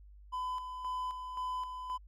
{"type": "tone with tremolo", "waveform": "triangle", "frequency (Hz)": 1008, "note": "B5", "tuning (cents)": 35, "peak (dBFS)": -32, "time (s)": [0.32, 1.98], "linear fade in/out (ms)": 20, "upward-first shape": "square", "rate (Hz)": 1.9, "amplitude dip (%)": 50, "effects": ["added 50 Hz sine -52 dBFS peak until 2.07 s"]}